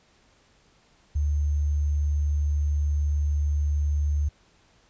sine tone with sample-and-hold, 73.42 Hz, D2, in tune, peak -21 dBFS, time 1.15-4.29 s, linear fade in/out 10 ms, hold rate 6300 Hz, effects pink hiss -61 dBFS RMS until 4.89 s + resampled to 16000 Hz

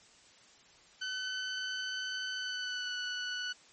20% pulse tone with pitch glide, 1513 to 1481 Hz, F#6 to F#6, +38 to +1 cents, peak -30 dBFS, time 1.01-3.53 s, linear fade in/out 10 ms, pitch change -37 cents, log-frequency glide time 2.33-2.93 s, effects white hiss -60 dBFS RMS until 3.72 s + MP3 32 kbps

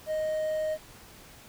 triangle tone with quantisation, 622.3 Hz, D#5, in tune, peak -25 dBFS, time 0.06-0.78 s, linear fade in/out 50 ms, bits 9, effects pink hiss -51 dBFS RMS until 1.48 s

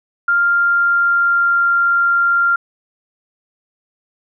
sine tone with pitch glide, 1396.9 to 1388.9 Hz, F6 to F6, 0 to -10 cents, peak -11 dBFS, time 0.28-2.56 s, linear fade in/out 5 ms, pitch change -10 cents, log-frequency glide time 0.42-1.73 s, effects none

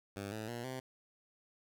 10% pulse tone with pitch steps, 100 / 109.05 / 118.92 / 129.68 Hz, G2 / A2 / A#2 / C3, +35 / -15 / +35 / -15 cents, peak -32 dBFS, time 0.16-0.8 s, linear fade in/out 5 ms, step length 160 ms, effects none

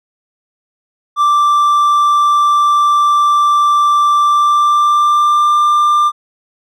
triangle tone with pitch glide, 1174.7 to 1191.1 Hz, D6 to D6, 0 to +24 cents, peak -6 dBFS, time 1.16-6.12 s, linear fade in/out 50 ms, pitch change +24 cents, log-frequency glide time 4.21-5.58 s, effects none

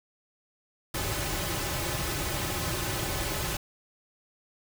pink noise with comb filter, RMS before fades -31 dBFS, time 0.94-3.57 s, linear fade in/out 5 ms, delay 4.3 ms, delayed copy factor -0.6, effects none

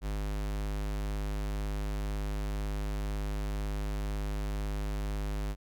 square tone, 51 Hz, G#1, 31 cents flat, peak -32 dBFS, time 0.01-5.56 s, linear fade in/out 50 ms, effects none

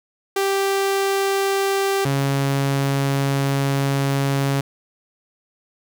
sawtooth tone pair in turn, 392 / 138.22 Hz, G4 / C#3, 0 / -5 cents, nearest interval octave + tritone, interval 1805 cents, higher first, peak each -14 / -14 dBFS, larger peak neither, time 0.36-2.05 / 2.05-4.61 s, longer second, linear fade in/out 5 ms, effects none

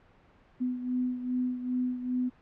sine beating tone pair, 250.3 / 252.8 Hz, B3 / B3, +23 / +41 cents, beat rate 2.5 Hz, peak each -29 / -35 dBFS, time 0.6-2.3 s, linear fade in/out 20 ms, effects pink hiss -60 dBFS RMS until 2.41 s + low-pass 2000 Hz 12 dB/octave

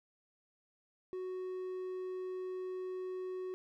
triangle tone, 370 Hz, F#4, in tune, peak -36 dBFS, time 1.13-3.54 s, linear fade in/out 0 ms, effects none

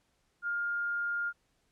sine tone, 1410 Hz, F6, 16 cents sharp, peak -30 dBFS, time 0.42-1.33 s, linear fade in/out 50 ms, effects pink hiss -74 dBFS RMS until 1.71 s + low-pass 10000 Hz 12 dB/octave

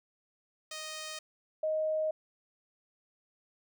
5% pulse / sine tone pair in turn, 622.3 / 624.7 Hz, D#5 / D#5, 0 / +7 cents, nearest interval unison, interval 7 cents, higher second, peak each -28 dBFS, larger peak neither, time 0.71-1.19 / 1.63-2.11 s, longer neither, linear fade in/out 5 ms, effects none

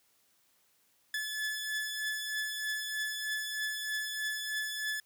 sawtooth beating tone pair, 1724 / 1727.2 Hz, A6 / A6, -36 / -33 cents, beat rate 3.2 Hz, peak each -31 / -37 dBFS, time 1.14-5 s, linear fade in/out 2 ms, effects white hiss -70 dBFS RMS until 5.05 s + high-pass 60 Hz 12 dB/octave

